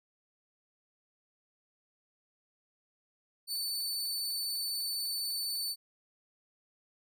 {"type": "tone", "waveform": "sawtooth", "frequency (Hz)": 4508, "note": "C#8", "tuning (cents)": 28, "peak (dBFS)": -30, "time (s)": [3.47, 5.76], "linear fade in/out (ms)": 50, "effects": []}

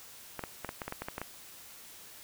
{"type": "clicks", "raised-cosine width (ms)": 0.5, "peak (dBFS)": -21, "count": 11, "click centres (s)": [0.393, 0.438, 0.647, 0.691, 0.818, 0.88, 0.924, 1.02, 1.085, 1.181, 1.216], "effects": ["white hiss -51 dBFS RMS until 2.23 s"]}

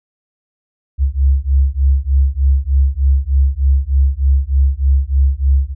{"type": "beating tone pair", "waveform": "sine", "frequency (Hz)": [66.6, 69.9], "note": ["C2", "C#2"], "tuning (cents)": [31, 15], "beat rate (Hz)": 3.3, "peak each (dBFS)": -13, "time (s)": [0.98, 5.75], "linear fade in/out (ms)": 50, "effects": []}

